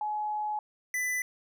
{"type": "tone pair in turn", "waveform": ["sine", "square"], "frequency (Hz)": [846, 1996.5], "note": ["G#5", "B6"], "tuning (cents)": [32, 18], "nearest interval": "octave + minor third", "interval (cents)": 1486, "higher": "second", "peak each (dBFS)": [-29, -29], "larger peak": "neither", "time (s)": [[0.01, 0.59], [0.94, 1.22]], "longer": "first", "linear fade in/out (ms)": 2, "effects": []}